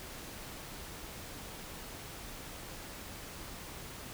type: silence
effects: pink hiss -46 dBFS RMS until 4.13 s